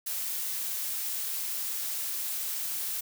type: noise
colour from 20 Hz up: blue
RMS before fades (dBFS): -33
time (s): 0.06-3.01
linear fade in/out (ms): 10
effects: none